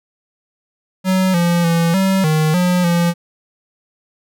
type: tone with pitch steps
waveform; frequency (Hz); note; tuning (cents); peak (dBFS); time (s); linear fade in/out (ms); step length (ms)
square; 187.3 / 172.3 / 167.8 / 191.7 / 155.7 / 179.4 / 171.8; F#3 / F3 / E3 / G3 / D#3 / F3 / F3; +21 / -23 / +31 / -38 / +2 / +47 / -28; -13; 1.04-3.14; 50; 300
effects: none